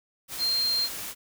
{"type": "tone in noise", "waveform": "sine", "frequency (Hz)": 4186, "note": "C8", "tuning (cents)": 0, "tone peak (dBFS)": -23, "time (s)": [0.38, 0.89], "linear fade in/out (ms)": 50, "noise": "white", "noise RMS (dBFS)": -36, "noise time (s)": [0.28, 1.15], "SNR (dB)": 10, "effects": []}